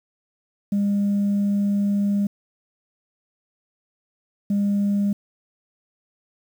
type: tone bursts at uneven times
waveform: sine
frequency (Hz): 202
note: G#3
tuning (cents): -48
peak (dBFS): -16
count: 2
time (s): 0.72-2.27 / 4.5-5.13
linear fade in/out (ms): 5
effects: tanh soft clip ceiling -16 dBFS + 8-bit